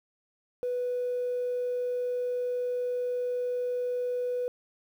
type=tone; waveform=triangle; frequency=493.9 Hz; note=B4; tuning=in tune; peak=-24 dBFS; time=0.63-4.48 s; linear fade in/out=0 ms; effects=tanh soft clip ceiling -25 dBFS + 10-bit